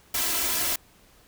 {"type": "noise with comb filter", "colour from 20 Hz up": "white", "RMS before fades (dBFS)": -26, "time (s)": [0.14, 0.76], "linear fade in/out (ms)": 5, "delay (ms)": 3, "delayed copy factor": 0.75, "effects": ["pink hiss -57 dBFS RMS until 1.27 s"]}